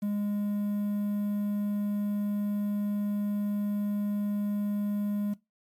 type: tone with quantisation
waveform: triangle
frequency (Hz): 205.6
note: G#3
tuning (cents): -17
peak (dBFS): -25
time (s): 0.02-5.34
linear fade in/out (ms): 10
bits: 9
effects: noise-tail reverb RT60 0.2 s tail -19 dB re dry + MP3 96 kbps